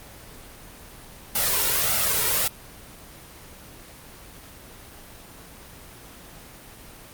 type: noise with flanger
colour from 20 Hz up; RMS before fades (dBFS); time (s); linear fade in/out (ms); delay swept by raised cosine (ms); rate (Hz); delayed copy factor
white; -22; 1.35-2.48; 5; 1.4 to 2.16; 1.7; +0.75
effects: pink hiss -44 dBFS RMS until 7.13 s + Opus 24 kbps